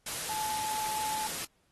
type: tone in noise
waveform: sine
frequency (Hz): 863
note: A5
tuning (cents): -34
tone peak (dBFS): -34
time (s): 0.29-1.27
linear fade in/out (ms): 5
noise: white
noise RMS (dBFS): -36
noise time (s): 0.06-1.45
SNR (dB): -1
effects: pink hiss -72 dBFS RMS until 1.71 s + AAC 32 kbps